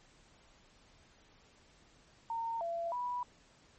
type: tone with pitch steps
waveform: sine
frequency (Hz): 916 / 677 / 981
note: A#5 / E5 / B5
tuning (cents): -31 / +46 / -12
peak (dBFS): -34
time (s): 2.3-3.23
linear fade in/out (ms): 2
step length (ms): 310
effects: pink hiss -64 dBFS RMS until 3.78 s + MP3 32 kbps